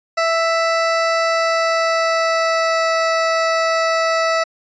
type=tone with pitch glide; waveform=20% pulse; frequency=660 to 654.3 Hz; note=E5 to E5; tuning=+2 to -13 cents; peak=-10 dBFS; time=0.17-4.44 s; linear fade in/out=10 ms; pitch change=-15 cents; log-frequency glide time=1.25-2.89 s; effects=resampled to 16000 Hz